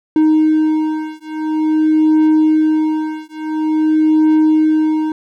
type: beating tone pair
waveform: triangle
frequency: 311.1 / 311.58 Hz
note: D#4 / D#4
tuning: 0 / +3 cents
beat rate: 0.48 Hz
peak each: -12 dBFS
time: 0.16-5.12 s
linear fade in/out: 2 ms
effects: none